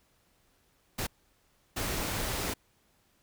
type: noise bursts at uneven times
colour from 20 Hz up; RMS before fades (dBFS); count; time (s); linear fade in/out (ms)
pink; -33; 2; 0.98-1.07 / 1.76-2.54; 10
effects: pink hiss -69 dBFS RMS until 3.22 s